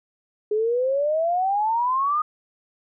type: exponential sweep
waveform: sine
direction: up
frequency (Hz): 415.8 to 1244.5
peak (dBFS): -19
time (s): 0.51-2.22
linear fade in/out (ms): 5
effects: none